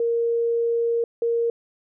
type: tone pair in turn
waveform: sine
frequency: 466.2 / 466.2 Hz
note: A#4 / A#4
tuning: 0 / 0 cents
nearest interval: unison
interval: 0 cents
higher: neither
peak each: -19 dBFS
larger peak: neither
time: 0-1.04 / 1.22-1.5 s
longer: first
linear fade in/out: 2 ms
effects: none